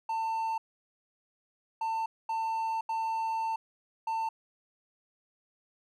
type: tone bursts at uneven times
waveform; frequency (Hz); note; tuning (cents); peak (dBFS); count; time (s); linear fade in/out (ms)
triangle; 896; A5; +31; -27; 5; 0.09-0.58 / 1.81-2.06 / 2.29-2.81 / 2.89-3.56 / 4.07-4.29; 5
effects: none